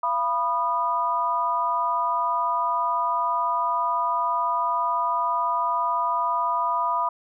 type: tone cluster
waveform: sine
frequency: 684 / 984 / 1226 Hz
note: F5 / B5 / D#6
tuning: -36 / -7 / -26 cents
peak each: -30 / -23 / -26 dBFS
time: 0.03-7.09 s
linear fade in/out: 5 ms
effects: none